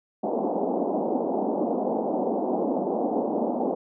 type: band-pass noise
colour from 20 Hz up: pink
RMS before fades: -26 dBFS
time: 0.23-3.75 s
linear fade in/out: 10 ms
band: 210 to 840 Hz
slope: 48 dB/octave
effects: none